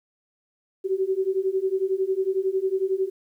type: beating tone pair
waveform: sine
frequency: 375.5 / 386.5 Hz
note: F#4 / G4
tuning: +26 / -24 cents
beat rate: 11 Hz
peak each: -25 / -24 dBFS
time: 0.84-3.1 s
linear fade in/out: 20 ms
effects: 10-bit